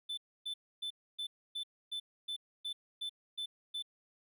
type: tone bursts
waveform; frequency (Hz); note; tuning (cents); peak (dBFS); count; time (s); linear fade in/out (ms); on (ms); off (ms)
triangle; 3520; A7; 0; -35; 11; 0.09-3.825; 10; 85; 280
effects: none